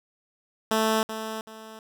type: tone with echo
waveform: 10% pulse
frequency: 220 Hz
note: A3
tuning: in tune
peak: -13 dBFS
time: 0.71-1.03 s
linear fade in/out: 2 ms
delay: 380 ms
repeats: 2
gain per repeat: -10 dB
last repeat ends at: 1.79 s
effects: none